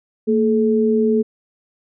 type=tone pair together; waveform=sine; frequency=227.4 / 429.3 Hz; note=A#3 / A4; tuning=-43 / -43 cents; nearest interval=major seventh; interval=1100 cents; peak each=-16 dBFS; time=0.27-1.23 s; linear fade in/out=20 ms; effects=none